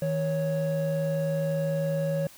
triangle tone pair together, 159.3 / 554.4 Hz, D#3 / C#5, +41 / 0 cents, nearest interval octave + minor seventh, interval 2159 cents, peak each -25 dBFS, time 0.02-2.27 s, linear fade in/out 2 ms, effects tanh soft clip ceiling -16 dBFS + white hiss -51 dBFS RMS until 2.37 s

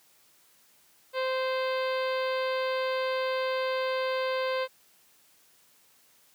harmonic tone, 520 Hz, C5, 11 cents flat, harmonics 1 / 2 / 3 / 4 / 5 / 6 / 7 / 8 / 9, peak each -28 / -34 / -38 / -40 / -42 / -44 / -45 / -46 / -47 dBFS, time 1.13-4.68 s, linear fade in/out 50 ms, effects white hiss -62 dBFS RMS until 6.34 s + high-pass 100 Hz 12 dB/octave

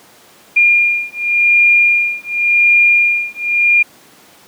sine beating tone pair, 2410 / 2410.9 Hz, D7 / D7, +44 / +45 cents, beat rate 0.9 Hz, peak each -12 dBFS, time 0.56-3.83 s, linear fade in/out 10 ms, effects pink hiss -44 dBFS RMS until 4.47 s + high-pass 200 Hz 12 dB/octave

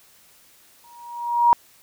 sine tone with exponential growth, 950 Hz, A#5, 33 cents sharp, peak -9 dBFS, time 0.84-1.53 s, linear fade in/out 0 ms, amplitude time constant 150 ms, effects white hiss -54 dBFS RMS until 1.82 s

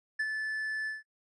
triangle tone with ADSR envelope, 1743 Hz, A6, 17 cents flat, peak -25 dBFS, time 0.19-1.03 s, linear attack 10 ms, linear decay 47 ms, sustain -5 dB, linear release 160 ms, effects noise-tail reverb RT60 0.1 s tail -19 dB re dry + resampled to 24000 Hz

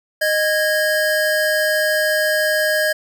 square tone pair together, 617.7 / 1649 Hz, D#5 / G#6, -13 / -13 cents, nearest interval octave + perfect fourth, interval 1700 cents, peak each -19 dBFS, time 0.21-2.93 s, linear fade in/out 10 ms, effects none

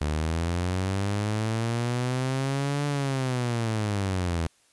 sawtooth linear two-way sweep, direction up then down, 73.42 to 145.6 to 80.4 Hz, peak -21 dBFS, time 0.01-4.47 s, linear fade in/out 0 ms, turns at 2.86 s, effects white hiss -63 dBFS RMS until 4.72 s + resampled to 24000 Hz

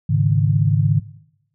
sine chord, Ab suspended fourth, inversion none, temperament equal with one note detuned, 104.91 / 138.59 / 155.56 Hz, Ab2 / Db3 / Eb3, +18 / 0 / 0 cents, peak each -18 dBFS, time 0.09-1 s, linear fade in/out 10 ms, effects noise-tail reverb RT60 0.8 s tail -18 dB re dry

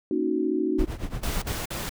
sine chord, D# minor seventh, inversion second, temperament equal, 233.1 / 277.2 / 311.1 / 370 Hz, A#3 / C#4 / D#4 / F#4, 0 / 0 / 0 / 0 cents, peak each -32 / -29 / -26 / -27 dBFS, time 0.11-0.85 s, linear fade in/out 2 ms
brown noise with tremolo, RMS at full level -26 dBFS, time 0.78-1.59 s, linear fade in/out 10 ms, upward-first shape triangle, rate 8.7 Hz, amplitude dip 90%
pink noise bursts, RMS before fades -32 dBFS, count 3, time 1.23-1.894 s, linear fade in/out 5 ms, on 190 ms, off 47 ms
effects none

